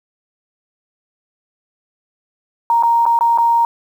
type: tone with dropouts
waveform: sine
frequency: 932.3 Hz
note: A#5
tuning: in tune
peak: -10 dBFS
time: 2.7-3.65 s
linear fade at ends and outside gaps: 1 ms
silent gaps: 2.826-2.834 / 3.055-3.063 / 3.19-3.209 / 3.376-3.384 s
effects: 7-bit

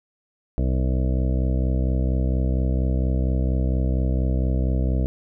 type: harmonic tone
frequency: 64.3 Hz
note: C2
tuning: 30 cents flat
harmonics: 1 / 2 / 3 / 4 / 5 / 7 / 8 / 9 / 10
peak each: -20 / -26 / -30 / -32 / -34 / -37 / -38 / -39 / -40 dBFS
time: 0.58-5.06 s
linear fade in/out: 0 ms
effects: none

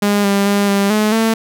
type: tone with pitch steps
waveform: sawtooth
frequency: 204.2 / 199.4 / 202 / 199.2 / 213.2 / 224.1 Hz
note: G#3 / G3 / G#3 / G3 / G#3 / A3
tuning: -29 / +30 / -48 / +28 / +46 / +32 cents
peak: -8 dBFS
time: 0.02-1.34 s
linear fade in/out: 5 ms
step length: 220 ms
effects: none

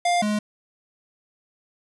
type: tone pair in turn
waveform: square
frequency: 702 / 210.2 Hz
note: F5 / G#3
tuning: +9 / +21 cents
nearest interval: octave + major sixth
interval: 2088 cents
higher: first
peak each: -19 / -22 dBFS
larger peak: first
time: 0.05-0.22 / 0.22-0.39 s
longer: neither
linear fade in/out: 5 ms
effects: resampled to 24000 Hz + 8-bit

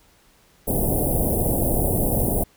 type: band-stop noise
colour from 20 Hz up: pink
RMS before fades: -21 dBFS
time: 0.67-2.44 s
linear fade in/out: 10 ms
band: 750 to 9700 Hz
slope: 48 dB/octave
effects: pink hiss -57 dBFS RMS until 2.56 s

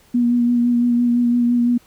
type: tone with vibrato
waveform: sine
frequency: 240.5 Hz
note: B3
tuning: 46 cents flat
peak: -13 dBFS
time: 0.14-1.78 s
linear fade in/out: 10 ms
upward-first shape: sine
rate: 5.9 Hz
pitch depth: 20 cents each way
effects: pink hiss -53 dBFS RMS until 1.86 s

